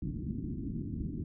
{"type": "low-pass noise", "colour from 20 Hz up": "white", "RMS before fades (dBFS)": -37, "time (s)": [0.02, 1.24], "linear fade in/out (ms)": 2, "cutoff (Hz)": 300, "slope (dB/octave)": 48, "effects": []}